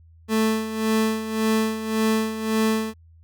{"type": "tone with tremolo", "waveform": "30% pulse", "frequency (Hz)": 220, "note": "A3", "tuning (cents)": 0, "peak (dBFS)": -15, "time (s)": [0.28, 2.94], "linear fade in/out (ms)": 50, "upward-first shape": "sine", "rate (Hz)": 1.8, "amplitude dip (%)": 70, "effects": ["added 82 Hz sine -48 dBFS peak until 3.23 s"]}